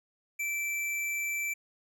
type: tone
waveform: square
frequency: 2332 Hz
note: D7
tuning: 13 cents flat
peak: -31 dBFS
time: 0.39-1.54 s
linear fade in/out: 10 ms
effects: none